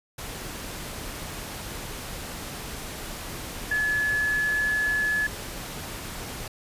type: tone in noise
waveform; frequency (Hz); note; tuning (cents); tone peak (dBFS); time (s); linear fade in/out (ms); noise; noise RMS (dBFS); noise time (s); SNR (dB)
sine; 1711; A6; -49; -22; 3.71-5.27; 5; pink; -36; 0.18-6.48; +11
effects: resampled to 32000 Hz